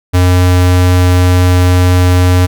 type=tone; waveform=square; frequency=90.2 Hz; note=F#2; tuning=44 cents flat; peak=-6 dBFS; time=0.13-2.47 s; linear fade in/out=20 ms; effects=none